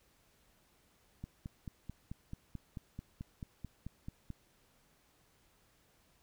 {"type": "click train", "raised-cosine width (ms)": 5, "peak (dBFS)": -30, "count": 15, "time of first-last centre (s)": [1.24, 4.303], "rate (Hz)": 4.57, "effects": ["pink hiss -70 dBFS RMS until 6.22 s"]}